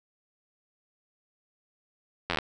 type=slowing click train; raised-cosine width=0.3 ms; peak=-11 dBFS; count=8; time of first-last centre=2.3-2.387 s; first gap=11 ms; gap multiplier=1.04; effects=none